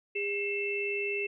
sine tone cluster, 405.1 / 2148 / 2659 Hz, G#4 / C7 / E7, -43 / +45 / +14 cents, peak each -33 / -39 / -32 dBFS, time 0.15-1.27 s, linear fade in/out 10 ms, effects none

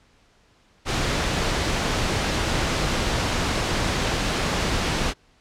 pink noise, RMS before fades -23 dBFS, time 0.85-5.14 s, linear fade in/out 50 ms, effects pink hiss -59 dBFS RMS until 5.4 s + low-pass 6000 Hz 12 dB/octave

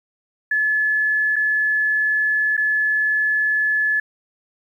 sine tone with dropouts, 1719 Hz, A6, 41 cents flat, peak -16 dBFS, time 0.51-4 s, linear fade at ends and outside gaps 5 ms, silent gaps 1.359-1.363 / 2.568-2.576 s, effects 9-bit

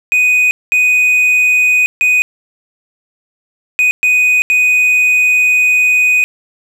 triangle tone bursts at uneven times, 2491 Hz, D#7, 1 cent sharp, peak -6 dBFS, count 6, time 0.12-0.51 / 0.72-1.86 / 2.01-2.22 / 3.79-3.91 / 4.03-4.42 / 4.5-6.24 s, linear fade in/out 0 ms, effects none

